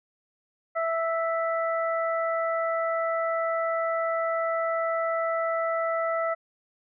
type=harmonic tone; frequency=659.3 Hz; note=E5; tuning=in tune; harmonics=1 / 2 / 3; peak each=-26 / -29 / -35 dBFS; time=0.75-6.35 s; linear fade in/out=20 ms; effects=none